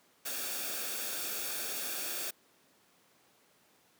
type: noise with comb filter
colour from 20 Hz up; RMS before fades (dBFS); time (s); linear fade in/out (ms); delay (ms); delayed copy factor
white; -37; 0.25-2.31; 10; 0.99; -0.55
effects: pink hiss -66 dBFS RMS until 3.99 s + high-pass 200 Hz 12 dB/octave